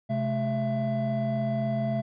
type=tone cluster; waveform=triangle; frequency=130.3 / 214 / 669 Hz; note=C3 / A3 / E5; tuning=-7 / -48 / +25 cents; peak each=-27 dBFS; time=0.09-2.02 s; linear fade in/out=20 ms; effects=tanh soft clip ceiling -16 dBFS + resampled to 11025 Hz